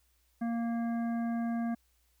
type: harmonic tone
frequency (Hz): 232.5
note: A#3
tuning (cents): -4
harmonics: 1 / 3 / 5 / 7 / 9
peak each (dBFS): -30 / -40 / -50 / -49 / -58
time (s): 0.41-1.75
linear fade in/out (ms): 10
effects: added 60 Hz sine -70 dBFS peak until 2.2 s + white hiss -73 dBFS RMS until 2.2 s